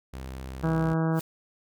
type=tone; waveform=sawtooth; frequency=65.41 Hz; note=C2; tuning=in tune; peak=-32 dBFS; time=0.13-0.94 s; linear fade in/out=10 ms
type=harmonic tone; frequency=161.8 Hz; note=E3; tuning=32 cents flat; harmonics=1 / 2 / 3 / 4 / 5 / 6 / 7 / 8 / 9 / 10; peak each=-24 / -30 / -34 / -36 / -38 / -40 / -41 / -42 / -43 / -44 dBFS; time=0.63-1.2 s; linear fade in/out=10 ms
type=noise with exponential growth; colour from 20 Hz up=white; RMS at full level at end=-36 dBFS; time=1.11-1.21 s; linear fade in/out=2 ms; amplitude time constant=21 ms
effects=none